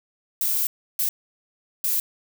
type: noise bursts at uneven times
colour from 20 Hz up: violet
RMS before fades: -23 dBFS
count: 3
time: 0.41-0.67 / 0.99-1.09 / 1.84-2 s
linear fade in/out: 2 ms
effects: none